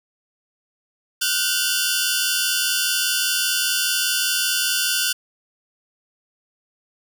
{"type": "tone cluster", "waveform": "15% pulse", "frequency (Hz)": [1441, 1526, 2750, 3478, 4848], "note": ["F#6", "G6", "F7", "A7", "D#8"], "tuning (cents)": [-46, -47, -27, -21, -46], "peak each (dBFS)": -19, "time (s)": [1.21, 5.13], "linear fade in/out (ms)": 10, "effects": []}